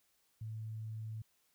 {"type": "tone", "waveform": "sine", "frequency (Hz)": 110, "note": "A2", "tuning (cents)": 0, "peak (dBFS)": -40, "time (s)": [0.41, 1.22], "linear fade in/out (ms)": 5, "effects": ["white hiss -75 dBFS RMS until 1.54 s"]}